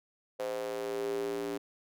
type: tone with high-pass filter sweep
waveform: square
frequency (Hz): 57.5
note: A#1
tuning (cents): -23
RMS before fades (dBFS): -35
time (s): 0.39-1.58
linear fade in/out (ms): 10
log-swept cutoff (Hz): 520 to 340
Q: 6.1
effects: none